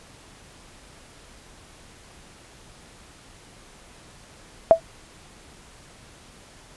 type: tone with exponential decay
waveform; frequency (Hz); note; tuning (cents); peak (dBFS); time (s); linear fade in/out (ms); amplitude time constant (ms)
sine; 659.3; E5; 0; -4; 4.71-4.8; 0; 19
effects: pink hiss -49 dBFS RMS until 6.76 s + resampled to 24000 Hz